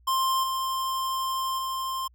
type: tone with level steps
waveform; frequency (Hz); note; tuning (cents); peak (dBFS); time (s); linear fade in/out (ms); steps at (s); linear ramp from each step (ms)
square; 1052; C6; +9; -23 / -27 / -29; 0.07-2.08; 10; 0.43 / 1.58; 10
effects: added 60 Hz sine -55 dBFS peak until 2.14 s